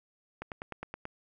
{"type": "slowing click train", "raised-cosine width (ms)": 0.5, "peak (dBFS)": -23, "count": 7, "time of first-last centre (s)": [0.42, 1.054], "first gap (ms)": 98, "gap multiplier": 1.03, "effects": []}